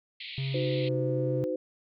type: band-pass noise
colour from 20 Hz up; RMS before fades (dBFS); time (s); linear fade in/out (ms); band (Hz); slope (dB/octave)
white; -41; 0.2-0.89; 5; 2000 to 4300; 96
type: tone with pitch glide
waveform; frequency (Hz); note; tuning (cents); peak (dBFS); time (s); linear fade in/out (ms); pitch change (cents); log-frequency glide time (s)
triangle; 135 to 132.76; C#3 to C3; -45 to +26; -27; 0.38-1.44; 0; -29; 0.8-0.86
type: chord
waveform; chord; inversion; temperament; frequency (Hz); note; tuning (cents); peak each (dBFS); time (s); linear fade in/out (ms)
sine; C diminished; first; equal with one note detuned; 311.1 / 370 / 510.7; Eb4 / Gb4 / C5; 0 / 0 / -42; -34 / -35 / -30; 0.54-1.56; 5
effects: none